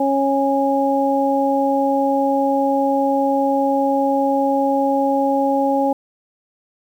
harmonic tone, 275 Hz, C#4, 14 cents flat, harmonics 1 / 2 / 3, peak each -19 / -19 / -19 dBFS, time 0-5.93 s, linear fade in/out 5 ms, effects 8-bit

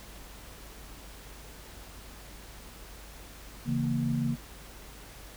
sine chord, A# diminished, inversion first, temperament equal, 138.59 / 164.81 / 233.1 Hz, C#3 / E3 / A#3, 0 / 0 / 0 cents, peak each -30 / -34 / -29 dBFS, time 3.65-4.37 s, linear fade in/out 50 ms, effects added 50 Hz sine -49 dBFS peak until 5.36 s + pink hiss -49 dBFS RMS until 5.36 s

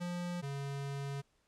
square tone pair in turn, 175.9 / 139.61 Hz, F3 / C#3, +13 / +13 cents, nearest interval major third, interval 400 cents, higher first, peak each -37 / -38 dBFS, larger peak first, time 0-0.42 / 0.42-1.22 s, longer second, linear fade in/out 20 ms, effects pink hiss -75 dBFS RMS until 1.47 s + low-pass 9000 Hz 12 dB/octave

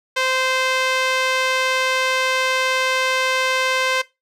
sawtooth tone with band-pass filter, 519 Hz, C5, 14 cents flat, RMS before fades -20 dBFS, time 0.16-4.02 s, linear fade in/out 10 ms, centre 2500 Hz, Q 0.79, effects noise-tail reverb RT60 0.2 s tail -18 dB re dry

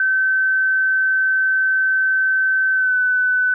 sine tone with pitch glide, 1537 to 1503.6 Hz, G6 to F#6, -35 to +27 cents, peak -14 dBFS, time 0-3.54 s, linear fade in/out 2 ms, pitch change -38 cents, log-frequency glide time 2.72-2.97 s, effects none

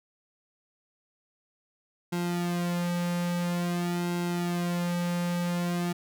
sawtooth tone with flanger, 174.61 Hz, F3, in tune, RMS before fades -29 dBFS, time 2.12-5.93 s, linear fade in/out 10 ms, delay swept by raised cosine 1.7 to 3 ms, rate 0.49 Hz, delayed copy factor -0.8, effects none

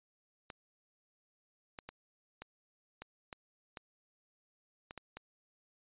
clicks, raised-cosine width 0.3 ms, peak -28 dBFS, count 10, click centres 0.502 / 1.788 / 1.89 / 2.42 / 3.02 / 3.328 / 3.772 / 4.909 / 4.977 / 5.17 s, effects resampled to 8000 Hz

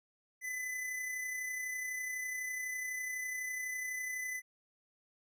square tone with amplitude modulation, 2010 Hz, B6, 30 cents sharp, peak -36 dBFS, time 0.41-4.42 s, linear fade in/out 50 ms, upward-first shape sine, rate 32 Hz, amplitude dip 35%, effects none

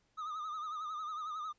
triangle tone with vibrato, 1242 Hz, D#6, 3 cents flat, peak -36 dBFS, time 0.17-1.53 s, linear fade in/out 20 ms, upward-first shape sine, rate 11 Hz, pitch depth 71 cents each way, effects pink hiss -75 dBFS RMS until 1.58 s + resampled to 16000 Hz

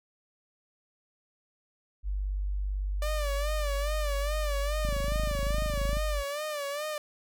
sine tone, 49 Hz, G1, in tune, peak -28 dBFS, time 2.03-6.24 s, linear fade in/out 50 ms
sawtooth tone with vibrato, 587.3 Hz, D5, in tune, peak -28 dBFS, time 3.02-6.98 s, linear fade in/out 2 ms, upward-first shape sine, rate 2.4 Hz, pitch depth 82 cents each way
click train, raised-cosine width 5 ms, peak -24 dBFS, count 30, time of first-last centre 4.85-5.97 s, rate 25.9 Hz
effects none

